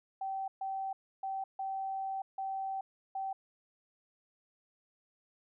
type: tone bursts at uneven times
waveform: sine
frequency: 773 Hz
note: G5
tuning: 24 cents flat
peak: -34 dBFS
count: 6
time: 0.21-0.48 / 0.61-0.93 / 1.23-1.44 / 1.59-2.22 / 2.38-2.81 / 3.15-3.33 s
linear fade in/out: 5 ms
effects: none